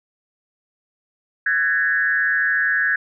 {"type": "tone with frequency modulation", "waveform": "sine", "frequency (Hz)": 1661.2, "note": "G#6", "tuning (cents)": 0, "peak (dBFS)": -16, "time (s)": [1.46, 2.96], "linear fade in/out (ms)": 5, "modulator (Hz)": 152, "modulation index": 1, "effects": []}